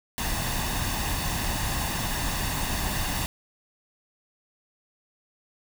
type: noise with comb filter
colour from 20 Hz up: pink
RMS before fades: -28 dBFS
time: 0.18-3.26 s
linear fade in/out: 0 ms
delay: 1.1 ms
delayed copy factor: +0.55
effects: none